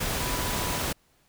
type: tone in noise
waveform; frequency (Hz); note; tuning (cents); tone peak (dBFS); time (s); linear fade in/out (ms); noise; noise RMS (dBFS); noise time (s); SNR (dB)
sine; 987.8; B5; 0; -37; 0.2-0.82; 10; pink; -29; 0-0.93; -11
effects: pink hiss -65 dBFS RMS until 1.28 s